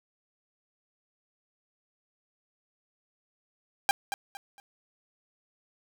sawtooth tone with echo, 797 Hz, G5, 28 cents sharp, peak -16 dBFS, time 3.89-3.91 s, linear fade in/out 0 ms, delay 230 ms, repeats 3, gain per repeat -10 dB, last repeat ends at 4.6 s, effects none

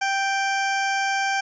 20% pulse tone, 784 Hz, G5, in tune, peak -16 dBFS, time 0.01-1.41 s, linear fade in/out 10 ms, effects resampled to 16000 Hz

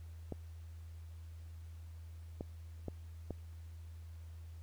clicks, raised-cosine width 2 ms, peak -27 dBFS, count 4, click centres 0.323 / 2.409 / 2.883 / 3.307 s, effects added 82 Hz sine -47 dBFS peak until 4.62 s + pink hiss -68 dBFS RMS until 4.62 s

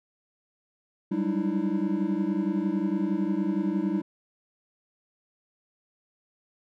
triangle tone cluster, 189.5 / 200.4 / 301.1 / 327.5 Hz, F#3 / G3 / D4 / E4, +42 / +38 / +43 / -11 cents, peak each -28 dBFS, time 1.11-4.02 s, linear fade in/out 10 ms, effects none

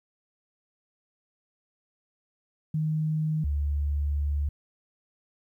sine tone pair in turn, 155.56 / 72.45 Hz, D#3 / D2, 0 / -23 cents, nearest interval octave + minor second, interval 1323 cents, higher first, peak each -24 dBFS, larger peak neither, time 2.74-3.44 / 3.44-4.49 s, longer second, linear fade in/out 5 ms, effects 11-bit

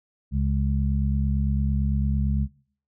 harmonic tone, 68.9 Hz, C#2, 10 cents flat, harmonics 1 / 2 / 3, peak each -23 / -26 / -28 dBFS, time 0.31-2.48 s, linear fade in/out 50 ms, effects noise-tail reverb RT60 0.5 s tail -20 dB re dry

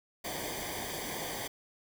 pink noise with comb filter, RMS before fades -38 dBFS, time 0.24-1.48 s, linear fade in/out 10 ms, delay 0.74 ms, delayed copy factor -0.8, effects none

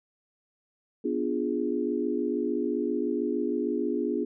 sine chord, B diminished seventh, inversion none, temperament equal, 246.9 / 293.7 / 349.2 / 415.3 Hz, B3 / D4 / F4 / Ab4, 0 / 0 / 0 / 0 cents, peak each -31 dBFS, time 1.04-4.25 s, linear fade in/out 10 ms, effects none

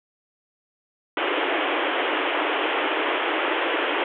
pink band-pass noise, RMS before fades -24 dBFS, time 1.17-4.04 s, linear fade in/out 2 ms, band 290 to 3300 Hz, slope 96 dB/octave, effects none

